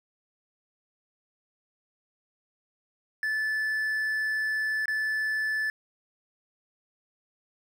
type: tone with dropouts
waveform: triangle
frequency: 1743 Hz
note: A6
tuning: 17 cents flat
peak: -24 dBFS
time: 3.23-5.7 s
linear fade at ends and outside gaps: 1 ms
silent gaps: 4.857-4.881 s
effects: none